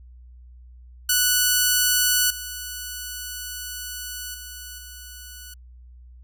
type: tone with level steps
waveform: 5% pulse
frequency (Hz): 1480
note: F#6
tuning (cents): 0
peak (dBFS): -6 / -20 / -25 / -28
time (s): 1.09-5.54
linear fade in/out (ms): 5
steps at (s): 2.3 / 4.34 / 4.78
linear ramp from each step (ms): 5
effects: added 61 Hz sine -43 dBFS peak until 6.23 s